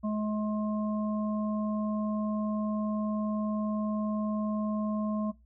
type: harmonic tone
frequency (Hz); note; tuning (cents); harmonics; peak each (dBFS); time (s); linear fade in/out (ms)
212.5; G#3; +40; 1 / 3 / 5; -28 / -38 / -40; 0.03-5.32; 20
effects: noise-tail reverb RT60 0.2 s tail -19 dB re dry + added 60 Hz sine -57 dBFS peak until 5.45 s